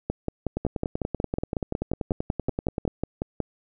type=two click trains; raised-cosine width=2 ms; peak=-12 / -13 dBFS; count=19 / 25; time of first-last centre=0.1-3.403 / 0.57-2.878 s; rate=5.45 / 10.4 Hz; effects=none